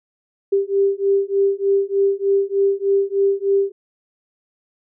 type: beating tone pair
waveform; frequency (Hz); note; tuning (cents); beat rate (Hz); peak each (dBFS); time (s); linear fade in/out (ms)
sine; 393.5 / 396.8; G4 / G4; +7 / +21; 3.3; -18; 0.52-3.72; 10
effects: none